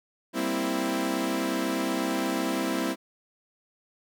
sawtooth chord, C dominant seventh, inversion second, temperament equal, 196 / 233.1 / 261.6 / 329.6 Hz, G3 / Bb3 / C4 / E4, 0 / 0 / 0 / 0 cents, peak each -30 / -31 / -26 / -26 dBFS, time 0.33-2.96 s, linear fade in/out 50 ms, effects none

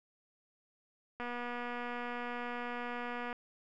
click train, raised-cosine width 0.5 ms, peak -26 dBFS, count 516, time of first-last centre 1.2-3.328 s, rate 242 Hz, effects none

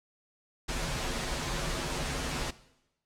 pink noise with comb filter, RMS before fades -33 dBFS, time 0.68-2.51 s, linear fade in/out 10 ms, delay 10 ms, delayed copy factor -1, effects noise-tail reverb RT60 0.9 s tail -18 dB re dry + low-pass 8000 Hz 12 dB/octave

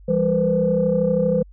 sine tone cluster, 168.9 / 200.9 / 473 / 506 Hz, E3 / G3 / A#4 / B4, +42 / +43 / +25 / +42 cents, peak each -22 / -22 / -27 / -18 dBFS, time 0.08-1.43 s, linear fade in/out 10 ms, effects tanh soft clip ceiling -7 dBFS + added 48 Hz sine -42 dBFS peak until 1.52 s

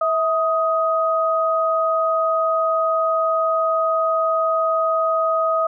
sine tone pair together, 649 / 1253 Hz, E5 / D#6, -27 / +12 cents, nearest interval major seventh, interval 1139 cents, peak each -19 dBFS, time 0.01-5.67 s, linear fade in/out 5 ms, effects none

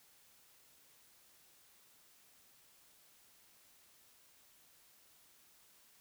silence, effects white hiss -66 dBFS RMS until 6 s

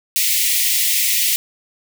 white high-pass noise, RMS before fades -17 dBFS, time 0.16-1.36 s, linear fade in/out 0 ms, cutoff 1900 Hz, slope 96 dB/octave, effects none

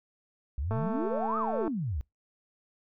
sine exponential two-way sweep, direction up then down, 61.74 to 1318.5 to 61.74 Hz, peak -29 dBFS, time 0.58-2.01 s, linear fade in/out 0 ms, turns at 1.38 s
click train, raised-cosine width 1 ms, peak -22 dBFS, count 216, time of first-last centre 0.71-1.678 s, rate 222 Hz
effects noise-tail reverb RT60 0.2 s tail -26 dB re dry

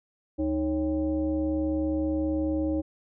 sine tone with frequency modulation, 311.1 Hz, D#4, in tune, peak -24 dBFS, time 0.38-2.82 s, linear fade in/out 20 ms, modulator 239 Hz, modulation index 0.81, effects none

